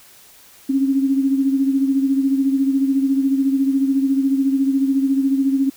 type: beating tone pair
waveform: sine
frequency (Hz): 270 / 284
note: C#4 / C#4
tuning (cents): -45 / +42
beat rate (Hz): 14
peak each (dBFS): -15 / -23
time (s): 0.69-5.7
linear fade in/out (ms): 10
effects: white hiss -47 dBFS RMS until 5.76 s